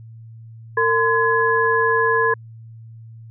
sine tone cluster, 453.9 / 1026 / 1686 Hz, A#4 / C6 / G#6, -46 / -34 / +26 cents, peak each -19 dBFS, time 0.77-2.34 s, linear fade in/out 5 ms, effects added 113 Hz sine -37 dBFS peak until 3.3 s

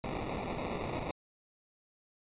violet noise with sample-and-hold, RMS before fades -37 dBFS, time 0.04-1.11 s, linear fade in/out 0 ms, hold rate 1575 Hz, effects resampled to 8000 Hz

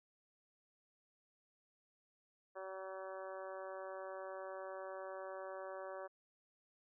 harmonic tone, 190 Hz, F#3, 46 cents sharp, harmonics 2 / 3 / 4 / 5 / 6 / 7 / 8 / 9, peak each -52 / -47 / -54 / -56 / -54 / -60 / -58 / -61 dBFS, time 2.55-6.08 s, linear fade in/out 20 ms, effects none

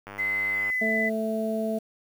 click train, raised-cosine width 0.5 ms, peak -24 dBFS, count 64, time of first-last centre 0.07-0.7 s, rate 100 Hz
sine tone with pitch glide, 2045 to 2002 Hz, C7 to B6, -40 to +23 cents, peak -24 dBFS, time 0.18-1.1 s, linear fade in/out 20 ms, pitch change -37 cents, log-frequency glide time 0.5-0.86 s
harmonic tone, 220 Hz, A3, in tune, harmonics 1 / 2 / 3, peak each -28 / -32 / -29 dBFS, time 0.81-1.79 s, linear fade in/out 10 ms
effects 8-bit

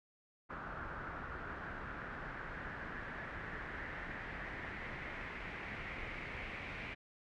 pink noise with low-pass filter sweep, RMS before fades -45 dBFS, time 0.49-6.95 s, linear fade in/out 20 ms, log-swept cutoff 1400 to 2300 Hz, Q 3.9, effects none

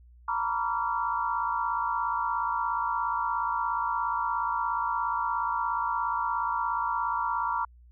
sine tone cluster, 922 / 979 / 1154 / 1379 Hz, A#5 / B5 / D6 / F6, -19 / -15 / -31 / -22 cents, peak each -31 / -31 / -31 / -34 dBFS, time 0.28-7.65 s, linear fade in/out 5 ms, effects added 60 Hz sine -51 dBFS peak until 7.91 s

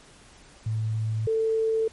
sine tone pair in turn, 110 / 444.7 Hz, A2 / A4, 0 / +18 cents, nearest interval 2 octaves, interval 2418 cents, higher second, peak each -24 / -21 dBFS, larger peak second, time 0.66-1.27 / 1.27-1.88 s, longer neither, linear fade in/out 5 ms, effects pink hiss -52 dBFS RMS until 1.92 s + MP3 48 kbps

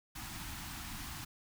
pink band-stop noise, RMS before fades -44 dBFS, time 0.15-1.25 s, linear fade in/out 10 ms, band 320 to 740 Hz, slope 48 dB/octave, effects none

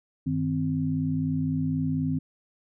sine tone cluster, 97.1 / 156.3 / 260.3 Hz, G2 / D#3 / C4, -16 / +8 / -9 cents, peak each -34 / -27 / -27 dBFS, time 0.26-2.19 s, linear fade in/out 10 ms, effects none

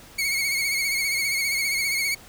sawtooth tone with vibrato, 2200 Hz, C#7, 14 cents flat, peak -19 dBFS, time 0.18-2.15 s, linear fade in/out 10 ms, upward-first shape sine, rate 15 Hz, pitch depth 53 cents each way, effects pink hiss -47 dBFS RMS until 2.28 s

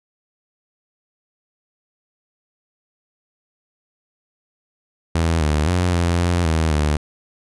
sawtooth tone with pitch steps, 82.4 / 75.5 / 89.4 / 86.1 / 87.3 / 80.1 / 74.9 Hz, E2 / D2 / F2 / F2 / F2 / E2 / D2, 0 / +48 / +41 / -24 / 0 / -49 / +35 cents, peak -12 dBFS, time 5.15-6.97 s, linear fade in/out 5 ms, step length 260 ms, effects resampled to 24000 Hz

